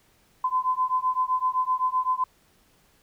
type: beating tone pair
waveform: sine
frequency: 1017 / 1024.8 Hz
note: C6 / C6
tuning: -50 / -36 cents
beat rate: 7.8 Hz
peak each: -25 dBFS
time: 0.44-2.24 s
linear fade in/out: 5 ms
effects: pink hiss -62 dBFS RMS until 3.02 s